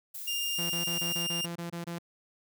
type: noise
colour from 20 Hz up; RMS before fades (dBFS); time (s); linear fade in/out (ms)
violet; -40; 0.14-1.23; 10
type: tone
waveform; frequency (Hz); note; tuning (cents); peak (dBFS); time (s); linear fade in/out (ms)
sawtooth; 2805; F7; +7; -27; 0.27-1.46; 10
type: tone bursts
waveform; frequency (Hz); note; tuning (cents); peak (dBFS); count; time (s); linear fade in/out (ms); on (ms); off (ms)
sawtooth; 170.8; F3; -38; -31; 10; 0.58-1.987; 10; 120; 23
effects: none